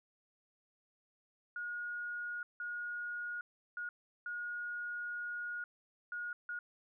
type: tone bursts at uneven times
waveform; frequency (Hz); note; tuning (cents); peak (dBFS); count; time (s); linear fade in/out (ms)
sine; 1440; F#6; -47; -38; 6; 1.56-2.43 / 2.6-3.41 / 3.77-3.89 / 4.26-5.64 / 6.12-6.33 / 6.49-6.59; 2
effects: none